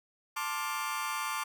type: chord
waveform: sawtooth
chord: D minor seventh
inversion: second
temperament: just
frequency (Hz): 881 / 1057.2 / 1174.7 / 1409.6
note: A5 / C6 / D6 / F6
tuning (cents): +2 / +18 / 0 / +16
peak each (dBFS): -35 / -34 / -32 / -37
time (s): 0.36-1.44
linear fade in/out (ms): 10
effects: none